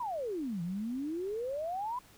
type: exponential two-way sweep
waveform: sine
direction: down then up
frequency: 1022 to 164.81 to 1022 Hz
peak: -33 dBFS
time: 0-1.99 s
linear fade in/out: 5 ms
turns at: 0.62 s
effects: pink hiss -59 dBFS RMS until 2.17 s